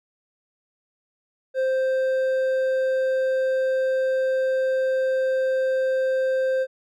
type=tone with hard clipping; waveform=sine; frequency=523.3 Hz; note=C5; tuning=in tune; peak=-21 dBFS; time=1.54-6.67 s; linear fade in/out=50 ms; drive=5 dB; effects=none